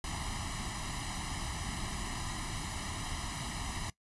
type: noise with comb filter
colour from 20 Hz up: pink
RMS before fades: -38 dBFS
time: 0.04-3.9 s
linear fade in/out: 2 ms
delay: 1 ms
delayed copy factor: +0.85
effects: noise-tail reverb RT60 0.1 s tail -19 dB re dry + resampled to 24000 Hz